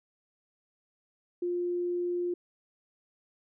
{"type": "tone", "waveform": "sine", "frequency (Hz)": 352.3, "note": "F4", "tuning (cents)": 15, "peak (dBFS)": -28, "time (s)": [1.42, 2.34], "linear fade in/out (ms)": 5, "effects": []}